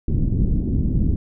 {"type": "low-pass noise", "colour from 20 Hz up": "pink", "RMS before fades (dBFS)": -19, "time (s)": [0.08, 1.16], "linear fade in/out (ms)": 2, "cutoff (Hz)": 270, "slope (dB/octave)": 24, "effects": []}